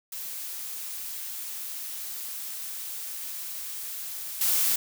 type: noise with level steps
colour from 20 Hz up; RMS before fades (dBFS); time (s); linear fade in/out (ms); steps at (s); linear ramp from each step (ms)
blue; -36 / -24; 0.12-4.76; 5; 4.41; 2
effects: none